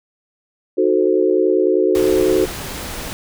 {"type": "chord", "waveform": "sine", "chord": "D# diminished seventh", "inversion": "none", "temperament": "equal", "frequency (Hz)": [311.1, 370, 440, 523.3], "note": ["D#4", "F#4", "A4", "C5"], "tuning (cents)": [0, 0, 0, 0], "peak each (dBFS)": [-20, -15, -18, -21], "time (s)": [0.77, 2.46], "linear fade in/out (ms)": 20}
{"type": "noise", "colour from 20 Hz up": "pink", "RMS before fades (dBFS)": -28, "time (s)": [1.95, 3.13], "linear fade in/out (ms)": 0}
{"effects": []}